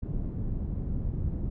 pink low-pass noise, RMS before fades -31 dBFS, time 0.02-1.5 s, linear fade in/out 10 ms, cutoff 190 Hz, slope 12 dB/octave, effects none

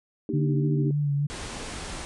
sine chord, Eb major seventh, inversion second, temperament equal with one note detuned, 233.1 / 297.4 / 311.1 / 392 Hz, Bb3 / D4 / Eb4 / G4, 0 / +22 / 0 / 0 cents, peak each -32 dBFS, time 0.29-0.91 s, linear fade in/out 2 ms
sine tone with vibrato, 144.5 Hz, D3, 28 cents flat, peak -22 dBFS, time 0.33-1.27 s, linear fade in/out 10 ms, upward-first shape sine, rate 3.4 Hz, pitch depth 33 cents each way
pink low-pass noise, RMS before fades -36 dBFS, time 1.3-2.05 s, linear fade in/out 0 ms, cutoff 10000 Hz, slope 96 dB/octave
effects none

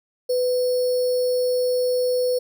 sine tone with sample-and-hold, 500 Hz, B4, 21 cents sharp, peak -18 dBFS, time 0.29-2.39 s, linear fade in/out 10 ms, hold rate 4900 Hz, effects none

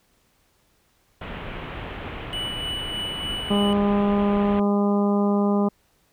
pink low-pass noise, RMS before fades -34 dBFS, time 1.21-4.6 s, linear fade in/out 5 ms, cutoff 3200 Hz, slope 48 dB/octave
triangle tone with tremolo, 2960 Hz, F#7, in tune, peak -25 dBFS, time 2.33-3.73 s, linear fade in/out 0 ms, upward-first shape sine, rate 3.3 Hz, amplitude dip 35%
harmonic tone, 203.1 Hz, G#3, 38 cents flat, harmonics 1 / 2 / 3 / 4 / 5 / 6, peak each -19 / -25 / -29 / -31 / -33 / -35 dBFS, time 3.5-5.69 s, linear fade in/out 10 ms
effects pink hiss -64 dBFS RMS until 6.12 s

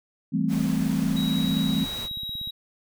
sine chord, A minor seventh, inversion second, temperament equal, 164.81 / 196 / 220 / 261.6 Hz, E3 / G3 / A3 / C4, 0 / 0 / 0 / 0 cents, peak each -27 dBFS, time 0.32-1.86 s, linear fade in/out 20 ms
pink noise, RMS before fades -38 dBFS, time 0.48-2.09 s, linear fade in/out 50 ms
triangle tone, 3836 Hz, A#7, 49 cents sharp, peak -29 dBFS, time 1.16-2.51 s, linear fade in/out 10 ms
click train, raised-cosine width 5 ms, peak -30 dBFS, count 19, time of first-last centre 1.39-2.474 s, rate 16.6 Hz
effects none

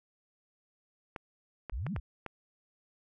clicks, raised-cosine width 0.5 ms, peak -24 dBFS, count 5, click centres 1.162 / 1.697 / 1.866 / 1.963 / 2.263 s
sine exponential two-way sweep, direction up then down, 42.83 to 227.6 to 42.83 Hz, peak -33 dBFS, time 1.72-2 s, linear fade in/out 10 ms, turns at 1.93 s
effects none

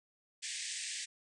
white band-pass noise, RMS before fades -41 dBFS, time 0.42-1.06 s, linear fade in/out 20 ms, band 1700 to 9000 Hz, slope 96 dB/octave, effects none

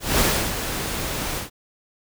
pink noise with ADSR envelope, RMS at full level -18 dBFS, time 0-1.5 s, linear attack 190 ms, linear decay 320 ms, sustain -9 dB, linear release 120 ms, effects none

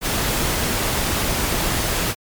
pink noise, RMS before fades -21 dBFS, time 0.01-2.15 s, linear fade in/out 50 ms, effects MP3 96 kbps

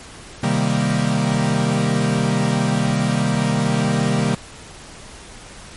45% pulse chord, C minor seventh, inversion none, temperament equal, 130.81 / 155.56 / 196 / 233.1 Hz, C3 / Eb3 / G3 / Bb3, 0 / 0 / 0 / 0 cents, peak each -22 dBFS, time 0.43-4.35 s, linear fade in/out 5 ms, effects pink hiss -39 dBFS RMS until 5.76 s + MP3 48 kbps

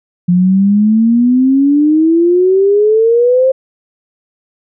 sine exponential sweep, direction up, 174.61 to 533 Hz, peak -6 dBFS, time 0.28-3.52 s, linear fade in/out 10 ms, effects none

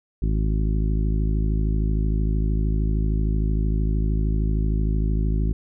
harmonic tone, 53.1 Hz, G#1, 39 cents sharp, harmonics 1 / 2 / 3 / 4 / 5 / 6 / 7, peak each -20 / -28 / -28 / -33 / -34 / -38 / -38 dBFS, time 0.22-5.53 s, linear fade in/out 5 ms, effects none

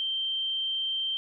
sine tone, 3136 Hz, G7, in tune, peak -27 dBFS, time 0-1.17 s, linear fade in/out 0 ms, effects none

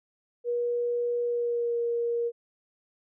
sine tone with pitch glide, 480 to 470.9 Hz, B4 to A#4, -49 to +18 cents, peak -25 dBFS, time 0.44-2.32 s, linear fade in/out 50 ms, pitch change -33 cents, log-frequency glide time 1.22-1.78 s, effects none

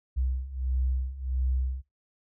sine beating tone pair, 63.3 / 64.8 Hz, B1 / C2, +43 / -16 cents, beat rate 1.5 Hz, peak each -31 / -28 dBFS, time 0.16-1.82 s, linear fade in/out 20 ms, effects noise-tail reverb RT60 0.2 s tail -20 dB re dry

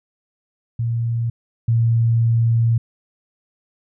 sine tone pair in turn, 116.54 / 115.47 Hz, A#2 / A#2, 0 / -16 cents, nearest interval unison, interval 16 cents, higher first, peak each -18 / -13 dBFS, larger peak second, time 0.79-1.3 / 1.68-2.78 s, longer second, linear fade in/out 5 ms, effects none

